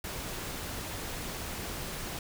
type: noise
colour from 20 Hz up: pink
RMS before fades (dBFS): -38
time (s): 0.04-2.19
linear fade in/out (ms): 2
effects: none